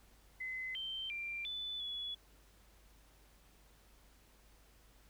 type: tone with pitch steps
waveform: sine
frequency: 2039 / 3119 / 2370 / 3492 / 3399 Hz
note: C7 / G7 / D7 / A7 / G#7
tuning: -45 / -9 / +15 / -14 / +39 cents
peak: -39 dBFS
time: 0.4-2.15 s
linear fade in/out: 10 ms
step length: 350 ms
effects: added 50 Hz sine -64 dBFS peak until 5.09 s + pink hiss -67 dBFS RMS until 5.09 s